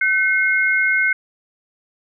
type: tone pair together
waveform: sine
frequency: 1523.2 / 2152 Hz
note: F#6 / C7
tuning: +50 / +48 cents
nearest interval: tritone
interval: 598 cents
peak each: -17 dBFS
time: 0.01-1.13 s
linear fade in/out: 5 ms
effects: none